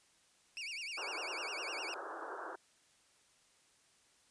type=tone with vibrato; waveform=30% pulse; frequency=2516 Hz; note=D#7; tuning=19 cents sharp; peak=-38 dBFS; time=0.57-1.94 s; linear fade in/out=0 ms; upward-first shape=sine; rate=9.9 Hz; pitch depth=220 cents each way
type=band-pass noise; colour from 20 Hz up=white; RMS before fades=-45 dBFS; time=0.97-2.56 s; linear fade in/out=10 ms; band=310 to 1600 Hz; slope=96 dB/octave
effects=white hiss -69 dBFS RMS until 4.3 s + resampled to 22050 Hz